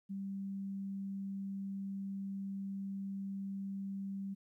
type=tone; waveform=sine; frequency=195.8 Hz; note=G3; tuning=2 cents flat; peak=-38 dBFS; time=0.09-4.35 s; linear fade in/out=20 ms; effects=13-bit